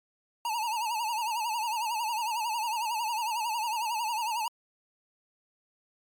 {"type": "tone with vibrato", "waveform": "square", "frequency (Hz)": 904, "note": "A5", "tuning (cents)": 47, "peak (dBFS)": -29, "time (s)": [0.45, 4.48], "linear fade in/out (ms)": 2, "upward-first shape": "sine", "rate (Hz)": 11, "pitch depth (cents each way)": 110, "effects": ["MP3 96 kbps"]}